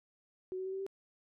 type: tone with pitch steps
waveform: sine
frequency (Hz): 371.6 / 375.9 / 380.3 / 384.7 / 389.2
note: F#4 / F#4 / F#4 / G4 / G4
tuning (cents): +7 / +27 / +48 / -33 / -12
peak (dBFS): -36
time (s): 0.52-0.865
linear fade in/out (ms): 0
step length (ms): 69
effects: none